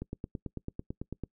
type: click train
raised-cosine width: 3 ms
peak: -23 dBFS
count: 12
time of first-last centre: 0.02-1.237 s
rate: 9.04 Hz
effects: noise-tail reverb RT60 0.1 s tail -24 dB re dry